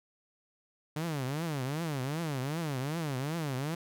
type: tone with vibrato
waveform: sawtooth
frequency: 146.83 Hz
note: D3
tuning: in tune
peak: -28 dBFS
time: 0.96-3.75 s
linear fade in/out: 5 ms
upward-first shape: triangle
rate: 2.6 Hz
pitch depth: 290 cents each way
effects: none